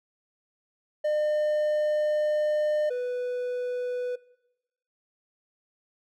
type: tone pair in turn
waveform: triangle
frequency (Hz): 604 / 494.8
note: D5 / B4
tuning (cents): +48 / +3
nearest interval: minor third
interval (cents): 345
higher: first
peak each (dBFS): -21 / -25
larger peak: first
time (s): 1.04-2.9 / 2.9-4.16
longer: first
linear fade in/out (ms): 10
effects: noise-tail reverb RT60 1.0 s tail -22 dB re dry